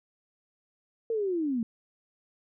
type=linear sweep; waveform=sine; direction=down; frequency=465 to 217.5 Hz; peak=-26 dBFS; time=1.1-1.63 s; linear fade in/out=2 ms; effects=none